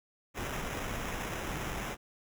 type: noise with sample-and-hold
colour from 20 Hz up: pink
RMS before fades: -37 dBFS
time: 0.34-1.97 s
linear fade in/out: 50 ms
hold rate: 4410 Hz
effects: none